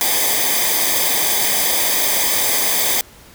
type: noise with comb filter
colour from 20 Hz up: white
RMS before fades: -17 dBFS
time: 0.01-3.01 s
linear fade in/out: 0 ms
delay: 0.72 ms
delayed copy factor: -0.75
effects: pink hiss -44 dBFS RMS until 3.34 s